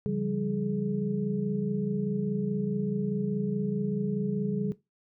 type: tone cluster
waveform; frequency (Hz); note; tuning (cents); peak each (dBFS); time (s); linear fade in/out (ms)
sine; 140.7 / 172.1 / 196.9 / 421.7; C#3 / F3 / G3 / G#4; +26 / -25 / +8 / +26; -33 / -35 / -30 / -33; 0.06-4.72; 0
effects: noise-tail reverb RT60 0.2 s tail -17 dB re dry